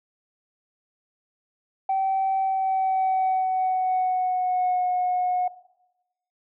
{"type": "tone with pitch glide", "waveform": "sine", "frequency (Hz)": [770, 726.8], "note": ["G5", "F#5"], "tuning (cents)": [-31, -31], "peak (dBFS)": -19, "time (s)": [1.89, 5.48], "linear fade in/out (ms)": 5, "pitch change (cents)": -100, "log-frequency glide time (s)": [2.39, 4.86], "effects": ["noise-tail reverb RT60 0.9 s tail -17 dB re dry", "tanh soft clip ceiling -17 dBFS"]}